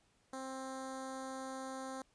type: tone with notch filter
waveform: 10% pulse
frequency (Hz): 263.8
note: C4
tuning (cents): +14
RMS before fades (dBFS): -44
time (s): 0.33-2.02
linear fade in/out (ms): 2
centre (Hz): 2700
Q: 0.63
effects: pink hiss -73 dBFS RMS until 2.14 s + resampled to 22050 Hz